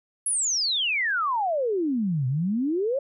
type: exponential two-way sweep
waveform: sine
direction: down then up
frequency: 10890 to 123.47 to 572 Hz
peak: -22 dBFS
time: 0.26-2.99 s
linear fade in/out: 5 ms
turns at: 2.27 s
effects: none